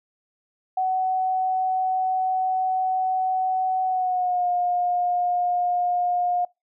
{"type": "tone with pitch glide", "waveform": "sine", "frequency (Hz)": [749, 712.7], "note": ["F#5", "F5"], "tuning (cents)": [21, 35], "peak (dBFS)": -20, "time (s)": [0.77, 6.45], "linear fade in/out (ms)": 5, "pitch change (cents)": -86, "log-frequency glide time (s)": [3.85, 4.48], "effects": ["noise-tail reverb RT60 0.2 s tail -24 dB re dry"]}